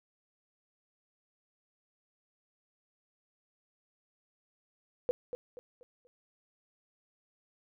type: tone with echo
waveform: sine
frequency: 493.9 Hz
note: B4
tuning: in tune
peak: -25 dBFS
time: 5.09-5.11 s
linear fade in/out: 0 ms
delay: 240 ms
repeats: 4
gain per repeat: -9 dB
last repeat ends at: 6.07 s
effects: none